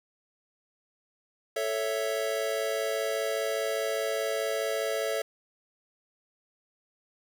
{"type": "chord", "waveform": "square", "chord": "A major", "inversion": "none", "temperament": "equal", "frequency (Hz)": [440, 554.4, 659.3], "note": ["A4", "C#5", "E5"], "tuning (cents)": [0, 0, 0], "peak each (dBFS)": -33, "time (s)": [1.56, 5.22], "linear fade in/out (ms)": 5, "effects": []}